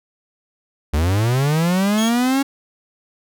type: linear sweep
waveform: 45% pulse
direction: up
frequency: 69.6 to 278.4 Hz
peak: -15 dBFS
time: 0.93-2.43 s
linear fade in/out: 10 ms
type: tone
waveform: 25% pulse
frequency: 3284 Hz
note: G#7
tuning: 20 cents flat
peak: -21 dBFS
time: 1.97-2.1 s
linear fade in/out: 20 ms
effects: none